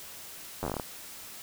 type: slowing click train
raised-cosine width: 1 ms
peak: -18 dBFS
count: 10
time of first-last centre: 0.63-0.798 s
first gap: 10 ms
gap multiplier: 1.15
effects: white hiss -45 dBFS RMS until 1.42 s